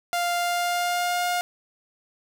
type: tone with pitch glide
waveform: sawtooth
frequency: 698.5 to 710.7 Hz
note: F5 to F5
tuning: 0 to +30 cents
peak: -19 dBFS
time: 0.13-1.41 s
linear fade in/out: 0 ms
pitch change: +30 cents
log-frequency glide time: 0.36-1.27 s
effects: none